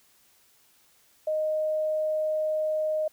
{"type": "tone", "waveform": "sine", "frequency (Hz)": 620, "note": "D#5", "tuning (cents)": -6, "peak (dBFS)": -24, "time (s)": [1.27, 3.08], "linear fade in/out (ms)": 5, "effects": ["white hiss -62 dBFS RMS until 3.12 s"]}